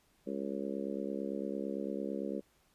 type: harmonic tone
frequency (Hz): 68.9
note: C#2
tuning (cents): -10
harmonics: 3 / 4 / 5 / 6 / 7 / 8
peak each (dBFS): -40 / -41 / -42 / -43 / -43 / -44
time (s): 0.26-2.41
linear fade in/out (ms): 20
effects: pink hiss -70 dBFS RMS until 2.74 s + resampled to 32000 Hz